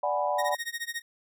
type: chord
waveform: sine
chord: G# half-diminished seventh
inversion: second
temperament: equal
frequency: 587.3 / 740 / 830.6 / 987.8 Hz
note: D5 / F#5 / G#5 / B5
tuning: 0 / 0 / 0 / 0 cents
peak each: -29 / -30 / -32 / -31 dBFS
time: 0.03-0.55 s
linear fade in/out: 5 ms
type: tone with tremolo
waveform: sawtooth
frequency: 1864.7 Hz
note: A#6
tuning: in tune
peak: -26 dBFS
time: 0.38-1.02 s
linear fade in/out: 10 ms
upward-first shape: sine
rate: 14 Hz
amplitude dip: 95%
effects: none